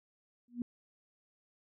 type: tone with exponential growth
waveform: sine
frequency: 241.1 Hz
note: B3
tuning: 41 cents flat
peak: -29 dBFS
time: 0.48-0.62 s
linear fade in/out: 2 ms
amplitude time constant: 30 ms
effects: none